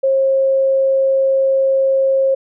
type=tone; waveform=sine; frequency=537 Hz; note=C5; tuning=45 cents sharp; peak=-11 dBFS; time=0.03-2.35 s; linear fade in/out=10 ms; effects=none